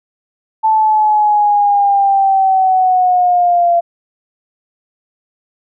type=linear sweep; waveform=sine; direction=down; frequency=880 to 684 Hz; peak=-8 dBFS; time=0.63-3.81 s; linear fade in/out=20 ms; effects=none